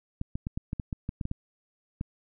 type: clicks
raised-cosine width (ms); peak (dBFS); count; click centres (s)
5; -19; 12; 0.214 / 0.355 / 0.469 / 0.575 / 0.731 / 0.798 / 0.928 / 1.091 / 1.212 / 1.254 / 1.314 / 2.011
effects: none